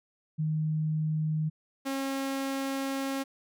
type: tone pair in turn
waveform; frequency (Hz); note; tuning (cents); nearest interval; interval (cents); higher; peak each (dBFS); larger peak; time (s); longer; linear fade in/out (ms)
sine / sawtooth; 155.56 / 271.2; D#3 / C#4; 0 / -38; minor seventh; 962; second; -26; neither; 0.38-1.5 / 1.85-3.24; second; 20
effects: none